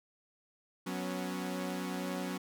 sawtooth chord, F# suspended fourth, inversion none, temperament equal with one note detuned, 184.14 / 246.9 / 277.2 Hz, F#3 / B3 / C#4, -8 / 0 / 0 cents, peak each -34 / -38 / -36 dBFS, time 0.86-2.38 s, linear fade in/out 10 ms, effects none

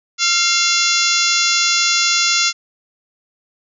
harmonic tone with a mistuned harmonic, 688 Hz, F5, 26 cents flat, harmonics 2 / 3 / 4 / 5 / 6 / 7 / 8 / 9 / 10, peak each -22 / -22 / -22 / -22 / -22 / -22 / -22 / -22 / -22 dBFS, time 0.18-2.53 s, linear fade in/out 50 ms, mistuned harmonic 3, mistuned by +48 cents, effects none

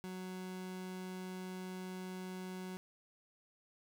30% pulse tone, 185 Hz, F#3, in tune, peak -40 dBFS, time 0.04-2.77 s, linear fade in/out 0 ms, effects none

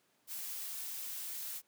blue noise, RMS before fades -42 dBFS, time 0.27-1.62 s, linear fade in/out 50 ms, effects pink hiss -73 dBFS RMS until 1.67 s + high-pass 200 Hz 12 dB/octave

